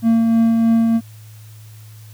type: tone with tremolo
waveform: triangle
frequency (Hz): 227.9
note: A#3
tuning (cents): -39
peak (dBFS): -8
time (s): 0.02-1.01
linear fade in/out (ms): 50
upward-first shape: triangle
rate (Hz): 3.2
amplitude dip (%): 30
effects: added 108 Hz sine -37 dBFS peak until 2.13 s + white hiss -49 dBFS RMS until 2.13 s